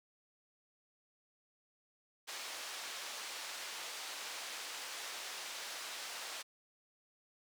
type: band-pass noise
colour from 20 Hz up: white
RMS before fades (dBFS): -45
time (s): 2.27-6.43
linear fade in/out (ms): 20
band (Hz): 540 to 5700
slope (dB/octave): 12
effects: none